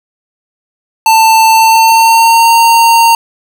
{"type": "tone with pitch glide", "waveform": "square", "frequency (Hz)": [890, 920.9], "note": ["A5", "A#5"], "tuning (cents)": [20, -21], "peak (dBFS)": -4, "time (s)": [1.06, 3.15], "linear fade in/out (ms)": 2, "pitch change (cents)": 59, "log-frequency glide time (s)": [1.5, 2.52], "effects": []}